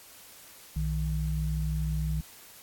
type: tone pair together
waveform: sine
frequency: 61.73 / 155.56 Hz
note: B1 / D#3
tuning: 0 / 0 cents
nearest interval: octave + major third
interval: 1600 cents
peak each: -29 / -30 dBFS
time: 0.76-2.21 s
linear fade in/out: 5 ms
effects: white hiss -51 dBFS RMS until 2.62 s + AAC 64 kbps